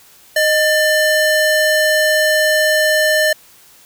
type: ring-modulated tone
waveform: square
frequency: 1200 Hz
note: D6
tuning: 37 cents sharp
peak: -9 dBFS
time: 0.36-3.33 s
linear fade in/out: 5 ms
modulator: 582 Hz
effects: white hiss -46 dBFS RMS until 3.85 s